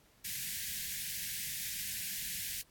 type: band-stop noise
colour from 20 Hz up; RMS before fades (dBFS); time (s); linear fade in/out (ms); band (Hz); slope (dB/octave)
white; -39; 0.24-2.62; 10; 220 to 1600; 96
effects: pink hiss -66 dBFS RMS until 2.7 s + AAC 64 kbps